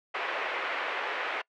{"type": "band-pass noise", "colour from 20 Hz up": "white", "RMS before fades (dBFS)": -33, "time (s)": [0.14, 1.42], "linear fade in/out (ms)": 10, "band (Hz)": [420, 2400], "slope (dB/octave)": 24, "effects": ["noise-tail reverb RT60 0.1 s tail -25 dB re dry"]}